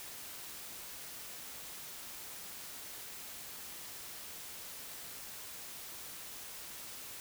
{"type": "silence", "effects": ["white hiss -47 dBFS RMS until 7.2 s"]}